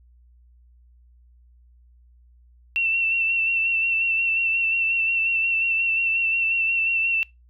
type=tone with vibrato; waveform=sine; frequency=2697 Hz; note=E7; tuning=39 cents sharp; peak=-19 dBFS; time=2.76-7.23 s; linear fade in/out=0 ms; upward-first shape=sine; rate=5.6 Hz; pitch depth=29 cents each way; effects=noise-tail reverb RT60 0.2 s tail -23 dB re dry + added 60 Hz sine -51 dBFS peak until 7.49 s